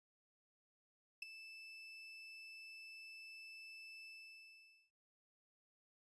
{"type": "tone with ADSR envelope", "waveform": "35% pulse", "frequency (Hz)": 2637, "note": "E7", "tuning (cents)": 0, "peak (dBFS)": -38, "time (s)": [1.22, 4.91], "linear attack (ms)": 5, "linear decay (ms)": 11, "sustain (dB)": -13, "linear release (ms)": 850, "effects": ["resampled to 22050 Hz"]}